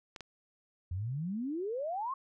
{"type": "clicks", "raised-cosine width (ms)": 0.2, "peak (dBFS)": -26, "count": 2, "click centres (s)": [0.162, 0.207]}
{"type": "exponential sweep", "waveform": "sine", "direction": "up", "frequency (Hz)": [83.8, 1108.7], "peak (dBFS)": -33, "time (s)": [0.91, 2.14], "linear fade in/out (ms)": 5}
{"effects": []}